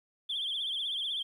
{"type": "tone with vibrato", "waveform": "sine", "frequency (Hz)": 3322, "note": "G#7", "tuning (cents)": 0, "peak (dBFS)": -30, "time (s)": [0.29, 1.23], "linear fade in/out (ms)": 10, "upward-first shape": "triangle", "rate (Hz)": 16, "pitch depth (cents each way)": 130, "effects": ["tanh soft clip ceiling -27 dBFS", "11-bit"]}